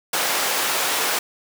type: high-pass noise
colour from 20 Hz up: pink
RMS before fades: -22 dBFS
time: 0.13-1.19 s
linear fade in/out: 5 ms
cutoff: 580 Hz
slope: 12 dB/octave
effects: none